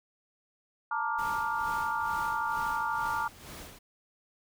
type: chord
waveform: sine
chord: Bb major seventh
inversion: third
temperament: equal with one note detuned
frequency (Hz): 880 / 932.3 / 1174.7 / 1408.3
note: A5 / Bb5 / D6 / F6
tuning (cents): 0 / 0 / 0 / +14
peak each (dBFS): -34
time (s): 0.91-3.28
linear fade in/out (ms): 5
type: noise with tremolo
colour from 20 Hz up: pink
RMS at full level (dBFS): -44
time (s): 1.18-3.79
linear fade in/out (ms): 10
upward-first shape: sine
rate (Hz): 2.2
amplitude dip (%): 65
effects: none

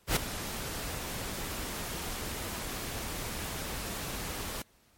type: noise with ADSR envelope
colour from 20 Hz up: pink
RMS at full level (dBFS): -24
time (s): 0.07-4.62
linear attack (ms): 95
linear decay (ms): 5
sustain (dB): -13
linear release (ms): 3
effects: pink hiss -65 dBFS RMS until 4.97 s + MP3 64 kbps

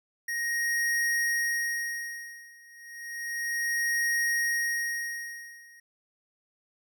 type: tone with tremolo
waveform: square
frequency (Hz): 1874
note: A#6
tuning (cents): +9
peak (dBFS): -25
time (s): 0.28-5.8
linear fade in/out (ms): 5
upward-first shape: sine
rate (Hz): 0.32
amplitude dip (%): 95
effects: none

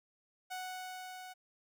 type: tone with level ramp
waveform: sawtooth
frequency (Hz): 740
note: F#5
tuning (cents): 0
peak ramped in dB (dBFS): -35 to -43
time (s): 0.5-1.34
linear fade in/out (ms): 20
effects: none

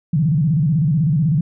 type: tone with vibrato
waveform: sine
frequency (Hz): 153.3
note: D#3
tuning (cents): -25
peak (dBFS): -13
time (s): 0.13-1.41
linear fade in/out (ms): 5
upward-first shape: square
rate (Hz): 16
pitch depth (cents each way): 170
effects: none

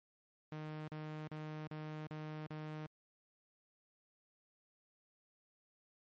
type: tone bursts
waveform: sawtooth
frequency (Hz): 154.1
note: D#3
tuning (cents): -16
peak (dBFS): -39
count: 6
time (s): 0.52-2.865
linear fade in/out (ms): 2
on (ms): 360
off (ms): 37
effects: low-pass 3000 Hz 12 dB/octave + MP3 48 kbps

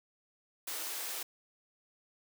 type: high-pass noise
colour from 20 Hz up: white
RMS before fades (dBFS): -39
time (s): 0.67-1.23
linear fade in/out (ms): 5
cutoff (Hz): 290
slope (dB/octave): 96
effects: none

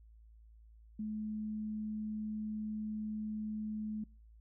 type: tone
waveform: sine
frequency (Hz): 214.4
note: A3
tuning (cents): -45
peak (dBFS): -36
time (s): 0.99-4.04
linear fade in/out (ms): 5
effects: noise-tail reverb RT60 0.4 s tail -26 dB re dry + added 55 Hz sine -56 dBFS peak until 4.4 s

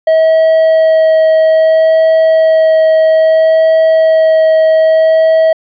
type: tone with vibrato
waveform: triangle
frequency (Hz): 640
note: D#5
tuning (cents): +49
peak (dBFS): -3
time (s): 0.07-5.53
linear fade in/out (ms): 5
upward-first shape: sine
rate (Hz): 0.61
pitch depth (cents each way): 8
effects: resampled to 11025 Hz

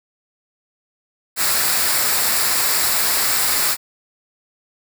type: noise with comb filter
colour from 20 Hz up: white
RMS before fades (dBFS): -18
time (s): 1.36-3.77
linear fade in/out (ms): 50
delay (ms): 0.32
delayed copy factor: -0.5
effects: none

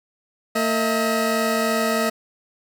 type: tone pair together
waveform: 20% pulse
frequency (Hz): 227 / 638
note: A#3 / D#5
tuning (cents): -46 / +43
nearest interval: octave + tritone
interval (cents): 1789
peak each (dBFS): -17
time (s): 0.55-2.1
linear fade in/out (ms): 10
effects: none

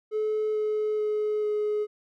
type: tone with pitch steps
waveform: triangle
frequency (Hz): 430.1 / 427.1 / 424.2 / 421.2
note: A4 / G#4 / G#4 / G#4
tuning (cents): -39 / +48 / +37 / +24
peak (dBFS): -21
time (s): 0.11-1.87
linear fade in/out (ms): 50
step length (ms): 440
effects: tanh soft clip ceiling -20 dBFS

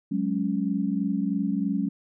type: chord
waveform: sine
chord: F# suspended second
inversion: none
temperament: just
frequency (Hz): 185 / 208.1 / 277.5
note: F#3 / G#3 / C#4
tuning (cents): 0 / +4 / +2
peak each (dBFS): -28 / -27 / -28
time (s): 0.11-1.89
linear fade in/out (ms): 10
effects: none

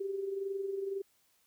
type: tone with amplitude modulation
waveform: sine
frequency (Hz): 392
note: G4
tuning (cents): 0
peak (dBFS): -31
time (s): 0-1.02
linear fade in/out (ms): 10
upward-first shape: sine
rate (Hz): 21.9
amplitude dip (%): 55
effects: white hiss -71 dBFS RMS until 1.46 s

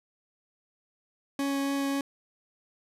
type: tone with vibrato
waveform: 40% pulse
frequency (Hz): 277.2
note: C#4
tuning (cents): 0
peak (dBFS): -26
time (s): 1.39-2.01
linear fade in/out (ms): 2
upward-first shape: triangle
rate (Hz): 3.6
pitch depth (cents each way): 8
effects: resampled to 32000 Hz

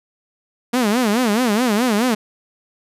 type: tone with vibrato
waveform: sawtooth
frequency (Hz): 228.5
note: A#3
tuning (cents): -34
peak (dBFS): -11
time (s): 0.73-2.15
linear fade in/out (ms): 10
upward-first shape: sine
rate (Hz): 4.7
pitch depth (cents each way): 210
effects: resampled to 32000 Hz

